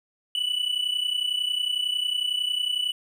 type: tone pair together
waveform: triangle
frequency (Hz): 2960 / 2991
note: F#7 / F#7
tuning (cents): 0 / +18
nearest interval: unison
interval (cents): 18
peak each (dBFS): -24 / -27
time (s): 0.35-2.92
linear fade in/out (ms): 2
effects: none